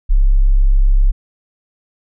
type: tone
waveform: sine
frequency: 33.69 Hz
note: C#1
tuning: 49 cents flat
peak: -7 dBFS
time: 0.09-1.12 s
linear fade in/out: 20 ms
effects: none